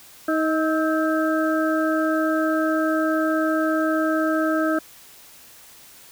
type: harmonic tone with a mistuned harmonic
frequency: 315.2 Hz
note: D#4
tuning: 23 cents sharp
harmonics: 1 / 2 / 4 / 5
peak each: -21 / -24 / -27 / -28 dBFS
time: 0.28-4.79 s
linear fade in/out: 5 ms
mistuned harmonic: 4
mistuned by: +48 cents
effects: white hiss -47 dBFS RMS until 6.11 s